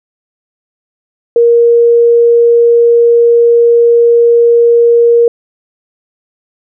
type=tone; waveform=sine; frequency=470 Hz; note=A#4; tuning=14 cents sharp; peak=-3 dBFS; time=1.36-5.28 s; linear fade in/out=2 ms; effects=none